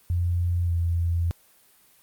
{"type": "tone with pitch glide", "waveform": "sine", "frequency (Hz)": [87.31, 85.07], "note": ["F2", "F2"], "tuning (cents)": [0, -45], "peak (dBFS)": -21, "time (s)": [0.1, 1.31], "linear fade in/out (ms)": 0, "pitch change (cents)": -45, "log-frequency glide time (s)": [0.64, 0.72], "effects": ["white hiss -58 dBFS RMS until 2.02 s", "Opus 32 kbps"]}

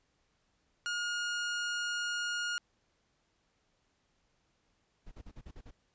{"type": "tone", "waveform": "sawtooth", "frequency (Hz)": 1429, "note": "F6", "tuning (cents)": 39, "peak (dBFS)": -29, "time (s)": [0.86, 2.58], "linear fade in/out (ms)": 0}
{"type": "noise bursts", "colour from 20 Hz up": "brown", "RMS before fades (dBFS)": -47, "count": 7, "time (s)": [5.06, 5.711], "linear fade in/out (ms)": 10, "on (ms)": 57, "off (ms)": 42}
{"effects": ["pink hiss -75 dBFS RMS until 5.94 s", "resampled to 16000 Hz"]}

